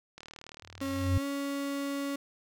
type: click train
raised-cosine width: 0.2 ms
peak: -28 dBFS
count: 35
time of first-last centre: 0.18-1.065 s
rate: 38.4 Hz
type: tone with exponential growth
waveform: sine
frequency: 92.5 Hz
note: F#2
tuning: in tune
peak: -21 dBFS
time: 0.62-1.18 s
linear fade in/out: 5 ms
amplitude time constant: 120 ms
type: tone with pitch glide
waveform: 35% pulse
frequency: 273 to 279.9 Hz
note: C#4 to C#4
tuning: -26 to +17 cents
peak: -30 dBFS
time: 0.81-2.16 s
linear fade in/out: 5 ms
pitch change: +43 cents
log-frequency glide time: 1.18-1.24 s
effects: none